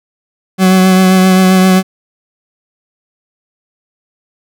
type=tone with vibrato; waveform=40% pulse; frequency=186.9 Hz; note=F#3; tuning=18 cents sharp; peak=-4 dBFS; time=0.58-1.83 s; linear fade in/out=50 ms; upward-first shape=triangle; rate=7.6 Hz; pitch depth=23 cents each way; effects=none